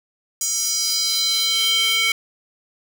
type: tone with high-pass filter sweep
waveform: square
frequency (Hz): 448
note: A4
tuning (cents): +31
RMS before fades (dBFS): -20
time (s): 0.41-2.12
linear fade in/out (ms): 2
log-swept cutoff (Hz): 6600 to 2500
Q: 3.9
effects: none